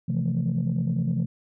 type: chord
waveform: sine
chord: F major seventh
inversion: second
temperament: equal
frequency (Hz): 130.81 / 164.81 / 174.61 / 220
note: C3 / E3 / F3 / A3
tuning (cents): 0 / 0 / 0 / 0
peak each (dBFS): -26 / -26 / -27 / -29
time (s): 0.08-1.26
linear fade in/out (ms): 10
effects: tanh soft clip ceiling -17 dBFS